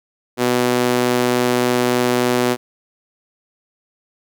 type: tone with high-pass filter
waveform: sawtooth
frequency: 123.47 Hz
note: B2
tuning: in tune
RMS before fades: -17 dBFS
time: 0.37-2.57 s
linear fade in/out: 50 ms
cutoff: 310 Hz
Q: 1.4
effects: none